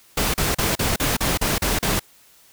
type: noise bursts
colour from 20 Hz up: pink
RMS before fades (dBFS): -21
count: 9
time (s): 0.17-1.996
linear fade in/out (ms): 5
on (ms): 170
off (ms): 37
effects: white hiss -53 dBFS RMS until 2.52 s